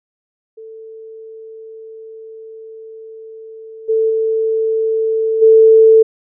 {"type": "tone with level steps", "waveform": "sine", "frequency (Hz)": 443.7, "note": "A4", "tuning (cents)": 14, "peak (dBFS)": [-31, -11, -13, -4], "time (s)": [0.57, 6.03], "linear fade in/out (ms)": 10, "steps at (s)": [3.88, 4.09, 5.41], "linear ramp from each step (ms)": 20, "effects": []}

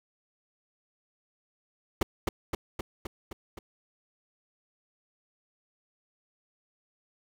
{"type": "noise with echo", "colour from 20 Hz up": "brown", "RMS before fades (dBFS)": -21, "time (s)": [2.01, 2.03], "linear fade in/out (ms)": 5, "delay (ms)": 260, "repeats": 6, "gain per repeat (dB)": -3, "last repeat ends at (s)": 3.59, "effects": []}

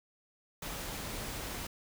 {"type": "noise", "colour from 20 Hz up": "pink", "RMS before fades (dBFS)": -40, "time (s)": [0.62, 1.67], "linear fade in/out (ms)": 5, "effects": []}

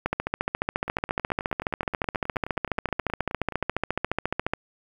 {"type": "two click trains", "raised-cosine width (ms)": 0.5, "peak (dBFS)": [-19, -9], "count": [27, 65], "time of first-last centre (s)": [[0.88, 3.628], [0.06, 4.536]], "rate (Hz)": [9.46, 14.3], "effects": ["8-bit"]}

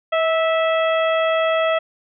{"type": "harmonic tone with a mistuned harmonic", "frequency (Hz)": 655, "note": "E5", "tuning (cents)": -11, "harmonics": [1, 2, 3, 4, 5], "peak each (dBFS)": [-17, -23, -27, -29, -31], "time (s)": [0.12, 1.79], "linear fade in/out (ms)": 10, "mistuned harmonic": 1, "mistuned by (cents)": -26, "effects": []}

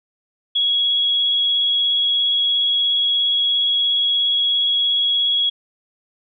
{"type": "tone with vibrato", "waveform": "sine", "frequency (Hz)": 3331, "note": "G#7", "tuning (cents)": 4, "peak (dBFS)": -15, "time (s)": [0.55, 5.5], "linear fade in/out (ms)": 10, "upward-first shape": "sine", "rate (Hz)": 17, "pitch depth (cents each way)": 12, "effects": []}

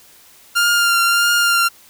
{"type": "tone with vibrato", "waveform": "sawtooth", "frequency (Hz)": 1396.9, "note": "F6", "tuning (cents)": 0, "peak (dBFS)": -9, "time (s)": [0.55, 1.69], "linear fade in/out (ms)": 20, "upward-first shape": "triangle", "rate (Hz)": 1.6, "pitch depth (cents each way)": 23, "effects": ["white hiss -47 dBFS RMS until 1.89 s"]}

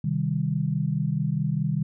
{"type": "chord", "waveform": "sine", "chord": "C minor", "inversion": "none", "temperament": "equal", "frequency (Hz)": [130.81, 155.56, 196], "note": ["C3", "Eb3", "G3"], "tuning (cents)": [0, 0, 0], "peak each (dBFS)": [-28, -25, -29], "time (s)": [0.04, 1.83], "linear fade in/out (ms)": 5, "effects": []}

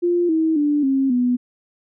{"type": "tone with pitch steps", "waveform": "sine", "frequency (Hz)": [349.2, 320.2, 293.6, 269.3, 246.9], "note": ["F4", "D#4", "D4", "C#4", "B3"], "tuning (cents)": [0, 50, 0, -50, 0], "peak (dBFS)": -15, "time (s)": [0.02, 1.37], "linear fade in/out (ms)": 20, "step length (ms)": 270, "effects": []}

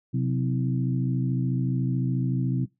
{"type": "harmonic tone with a mistuned harmonic", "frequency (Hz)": 64.8, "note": "C2", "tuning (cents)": -16, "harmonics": [2, 3, 4, 5], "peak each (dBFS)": [-24, -29, -31, -36], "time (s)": [0.13, 2.66], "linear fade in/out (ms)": 20, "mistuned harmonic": 3, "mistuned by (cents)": -100, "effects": ["noise-tail reverb RT60 0.2 s tail -21 dB re dry"]}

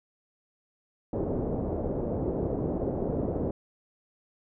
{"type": "low-pass noise", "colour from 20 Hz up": "white", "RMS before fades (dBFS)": -30, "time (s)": [1.13, 3.51], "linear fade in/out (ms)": 2, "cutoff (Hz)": 530, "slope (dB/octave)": 24, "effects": []}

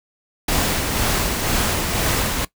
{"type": "noise with tremolo", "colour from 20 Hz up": "pink", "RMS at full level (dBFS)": -19, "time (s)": [0.48, 2.45], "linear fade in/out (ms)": 5, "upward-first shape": "sine", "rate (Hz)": 2, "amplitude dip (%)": 35, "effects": ["noise-tail reverb RT60 0.1 s tail -19 dB re dry"]}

